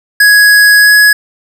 square tone with pitch glide, 1668 to 1679.6 Hz, G#6 to G#6, +7 to +19 cents, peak -3 dBFS, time 0.2-1.13 s, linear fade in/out 5 ms, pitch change +12 cents, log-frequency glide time 0.79-0.93 s, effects none

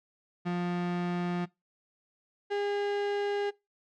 35% pulse tone pair in turn, 176.2 / 406.7 Hz, F3 / G#4, +16 / -36 cents, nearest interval octave + major second, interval 1448 cents, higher second, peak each -27 dBFS, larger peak neither, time 0.45-1.46 / 2.5-3.51 s, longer neither, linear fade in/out 20 ms, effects noise-tail reverb RT60 0.2 s tail -21 dB re dry + low-pass 3000 Hz 12 dB/octave

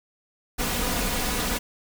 pink noise with comb filter, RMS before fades -26 dBFS, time 0.58-1.59 s, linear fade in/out 20 ms, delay 4.1 ms, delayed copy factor +0.55, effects none

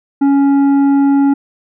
sine tone with tanh clipping, 278.6 Hz, C#4, 9 cents sharp, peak -9 dBFS, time 0.21-1.34 s, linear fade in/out 10 ms, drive 8 dB, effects none

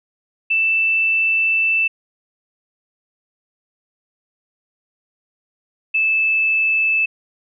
sine tone pair in turn, 2652 / 2626 Hz, E7 / E7, +10 / -7 cents, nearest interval unison, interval 17 cents, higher first, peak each -14 dBFS, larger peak neither, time 0.5-1.88 / 5.94-7.06 s, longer first, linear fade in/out 10 ms, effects none

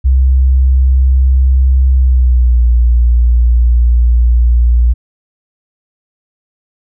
sine tone with pitch glide, 65.1 to 59.35 Hz, C2 to A#1, -8 to +32 cents, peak -5 dBFS, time 0.04-4.94 s, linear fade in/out 20 ms, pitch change -160 cents, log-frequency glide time 1.91-2.65 s, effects none

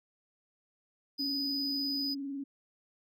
triangle tone, 4978 Hz, D#8, in tune, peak -31 dBFS, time 1.18-2.15 s, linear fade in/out 20 ms
sine tone with vibrato, 277.2 Hz, C#4, in tune, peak -35 dBFS, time 1.19-2.44 s, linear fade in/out 10 ms, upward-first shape sine, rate 20 Hz, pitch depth 49 cents each way
effects none

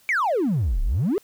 triangle exponential two-way sweep, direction down then up, 2349 to 31.4 to 446.5 Hz, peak -16 dBFS, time 0.09-1.18 s, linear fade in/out 0 ms, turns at 0.82 s, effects tanh soft clip ceiling -15 dBFS + white hiss -57 dBFS RMS until 1.23 s

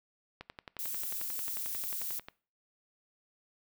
click train, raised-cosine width 0.3 ms, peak -27 dBFS, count 22, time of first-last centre 0.41-2.285 s, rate 11.2 Hz
violet noise, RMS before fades -37 dBFS, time 0.79-2.19 s, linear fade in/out 0 ms
effects noise-tail reverb RT60 0.4 s tail -22 dB re dry

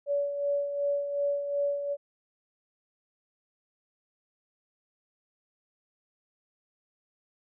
sine tone with tremolo, 570 Hz, C#5, 48 cents sharp, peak -24 dBFS, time 0.06-1.97 s, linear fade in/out 50 ms, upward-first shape sine, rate 2.7 Hz, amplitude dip 55%, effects none

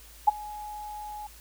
sine tone with ADSR envelope, 840 Hz, G#5, 19 cents sharp, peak -12 dBFS, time 0.27-1.27 s, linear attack 13 ms, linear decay 18 ms, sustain -24 dB, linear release 5 ms, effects added 54 Hz sine -51 dBFS peak until 1.4 s + white hiss -52 dBFS RMS until 1.4 s

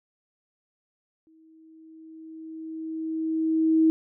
sine tone with exponential growth, 320 Hz, D#4, 49 cents sharp, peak -15 dBFS, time 1.27-3.9 s, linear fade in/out 0 ms, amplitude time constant 570 ms, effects none

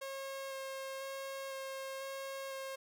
sawtooth tone with vibrato, 539 Hz, C#5, 49 cents flat, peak -37 dBFS, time 0.01-2.76 s, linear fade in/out 10 ms, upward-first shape square, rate 1 Hz, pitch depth 9 cents each way, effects none

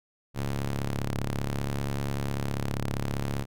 sawtooth ring-modulated tone, 70.2 Hz, C#2, 22 cents sharp, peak -21 dBFS, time 0.34-3.46 s, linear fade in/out 50 ms, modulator 52.8 Hz, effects none

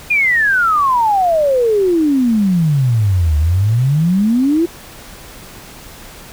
sine exponential two-way sweep, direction down then up, 2477 to 73.42 to 349 Hz, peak -10 dBFS, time 0.1-4.66 s, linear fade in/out 10 ms, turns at 3.37 s, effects pink hiss -36 dBFS RMS until 6.32 s

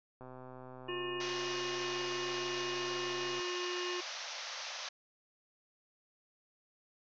click train, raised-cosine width 1 ms, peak -36 dBFS, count 409, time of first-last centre 0.21-3.397 s, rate 128 Hz
harmonic tone, 357.8 Hz, F4, 42 cents sharp, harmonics 1 / 3 / 5 / 7 / 8, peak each -38 / -44 / -47 / -48 / -44 dBFS, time 0.88-4.01 s, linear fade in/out 10 ms
white band-pass noise, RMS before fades -43 dBFS, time 1.2-4.89 s, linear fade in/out 5 ms, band 510 to 6200 Hz, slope 96 dB/octave
effects none

